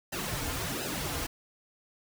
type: noise with flanger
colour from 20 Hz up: pink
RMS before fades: -34 dBFS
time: 0.12-1.27 s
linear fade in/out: 10 ms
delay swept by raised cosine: 0.88 to 5.38 ms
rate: 1.4 Hz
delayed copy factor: -0.95
effects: none